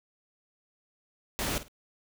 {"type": "noise with echo", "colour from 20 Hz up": "pink", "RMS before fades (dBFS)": -31, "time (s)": [1.39, 1.58], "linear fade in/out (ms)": 0, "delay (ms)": 51, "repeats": 2, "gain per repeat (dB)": -13, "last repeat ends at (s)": 1.682, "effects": []}